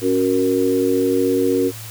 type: chord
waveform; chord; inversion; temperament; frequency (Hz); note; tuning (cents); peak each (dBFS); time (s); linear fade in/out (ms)
sine; F# major; second; equal; 277.2 / 370 / 466.2; C#4 / F#4 / A#4; 0 / 0 / 0; -19; 0.01-1.72; 50
effects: added 110 Hz sine -34 dBFS peak until 1.9 s + white hiss -36 dBFS RMS until 1.9 s